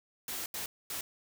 white noise bursts at uneven times, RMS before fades -38 dBFS, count 3, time 0.28-0.46 / 0.54-0.66 / 0.9-1.01 s, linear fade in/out 2 ms, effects none

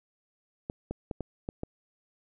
clicks, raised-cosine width 2 ms, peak -20 dBFS, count 6, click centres 0.699 / 0.91 / 1.112 / 1.207 / 1.489 / 1.634 s, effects none

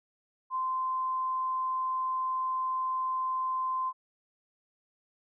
sine tone, 1037 Hz, C6, 16 cents flat, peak -28 dBFS, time 0.5-3.93 s, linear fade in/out 50 ms, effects none

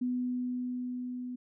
sine tone with level ramp, 248.9 Hz, B3, 14 cents sharp, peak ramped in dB -28 to -36 dBFS, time 0.01-1.36 s, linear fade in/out 10 ms, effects none

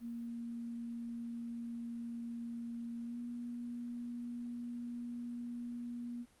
sine tone with pitch glide, 234.5 to 239.7 Hz, A#3 to A#3, +11 to +48 cents, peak -40 dBFS, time 0-6.26 s, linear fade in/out 50 ms, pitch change +37 cents, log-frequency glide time 3.04-3.18 s, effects pink hiss -67 dBFS RMS until 6.4 s + Opus 32 kbps

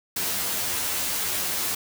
white noise with comb filter, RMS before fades -27 dBFS, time 0.16-1.75 s, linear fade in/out 5 ms, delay 11 ms, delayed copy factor +0.8, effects none

